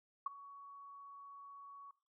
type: tone with ADSR envelope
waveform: sine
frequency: 1121 Hz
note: C#6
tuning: 19 cents sharp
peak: -32 dBFS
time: 0.26-1.91 s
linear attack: 5 ms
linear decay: 16 ms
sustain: -19 dB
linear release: 3 ms
effects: noise-tail reverb RT60 0.4 s tail -18 dB re dry